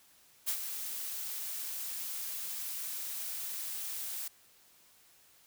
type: noise with ADSR envelope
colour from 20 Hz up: blue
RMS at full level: -31 dBFS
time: 0.46-4.28 s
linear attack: 27 ms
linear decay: 78 ms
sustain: -8 dB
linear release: 5 ms
effects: white hiss -63 dBFS RMS until 5.46 s